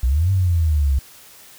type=exponential two-way sweep; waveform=sine; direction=up then down; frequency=58.27 to 98 to 65.5 Hz; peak=-14 dBFS; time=0.03-0.99 s; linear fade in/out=5 ms; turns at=0.31 s; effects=white hiss -45 dBFS RMS until 1.58 s